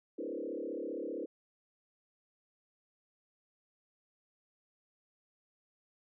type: tone with frequency modulation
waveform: sine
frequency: 400.2 Hz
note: G4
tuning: 36 cents sharp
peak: -36 dBFS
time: 0.18-1.26 s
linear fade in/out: 10 ms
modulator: 35.3 Hz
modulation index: 3.4
effects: none